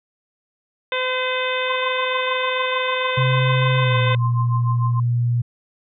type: harmonic tone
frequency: 511 Hz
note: C5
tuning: 41 cents flat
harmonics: 1 / 2 / 3 / 4 / 5 / 6 / 7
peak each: -24 / -27 / -28 / -28 / -28 / -34 / -29 dBFS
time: 0.92-4.15 s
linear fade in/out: 2 ms
type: tone with tremolo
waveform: sine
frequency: 1046.5 Hz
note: C6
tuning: in tune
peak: -22 dBFS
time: 1.68-5 s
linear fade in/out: 5 ms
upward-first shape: triangle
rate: 6.7 Hz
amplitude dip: 100%
type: tone with pitch glide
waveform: sine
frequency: 130.81 to 119.95 Hz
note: C3 to A#2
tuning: 0 to +50 cents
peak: -16 dBFS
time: 3.17-5.42 s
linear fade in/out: 10 ms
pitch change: -150 cents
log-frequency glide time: 3.8-3.97 s
effects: none